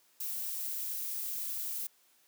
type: noise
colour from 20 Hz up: violet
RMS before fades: -37 dBFS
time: 0.2-1.87 s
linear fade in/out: 5 ms
effects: white hiss -67 dBFS RMS until 2.27 s + high-pass 200 Hz 12 dB/octave